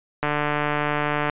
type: click train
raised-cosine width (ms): 0.5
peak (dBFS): -8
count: 159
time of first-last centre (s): 0.23-1.298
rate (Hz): 148
effects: resampled to 8000 Hz